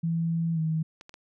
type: tone with pitch glide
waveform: sine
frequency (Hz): 165.8 to 159.14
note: E3 to D#3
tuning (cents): +10 to +39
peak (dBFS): -24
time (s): 0.03-0.83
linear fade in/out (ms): 10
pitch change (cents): -71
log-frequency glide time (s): 0.54-0.59
type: clicks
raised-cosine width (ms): 0.2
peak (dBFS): -28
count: 3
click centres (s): 1.011 / 1.094 / 1.141
effects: none